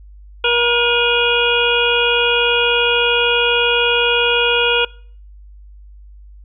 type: harmonic tone with a mistuned harmonic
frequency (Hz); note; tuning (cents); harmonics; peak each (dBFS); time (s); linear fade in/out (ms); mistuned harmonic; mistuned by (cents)
476.5; A#4; +38; 1 / 2 / 3 / 5 / 6 / 7; -18 / -22 / -19 / -18 / -19 / -21; 0.44-4.85; 5; 5; +58
effects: noise-tail reverb RT60 0.5 s tail -23 dB re dry + added 50 Hz sine -37 dBFS peak until 6.44 s